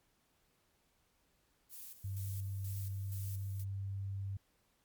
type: noise with tremolo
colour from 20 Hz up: violet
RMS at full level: -49 dBFS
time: 1.69-3.65 s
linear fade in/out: 50 ms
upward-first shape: square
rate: 2.1 Hz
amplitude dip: 65%
type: tone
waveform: sine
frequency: 98 Hz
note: G2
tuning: in tune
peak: -37 dBFS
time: 2.04-4.37 s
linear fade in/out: 5 ms
effects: pink hiss -75 dBFS RMS until 4.84 s + MP3 96 kbps